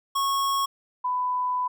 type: tone pair in turn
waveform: square / sine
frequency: 1100 / 997.8 Hz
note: C#6 / B5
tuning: -14 / +17 cents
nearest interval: major second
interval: 169 cents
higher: first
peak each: -23 dBFS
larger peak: neither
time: 0.15-0.66 / 1.04-1.68 s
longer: second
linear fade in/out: 10 ms
effects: none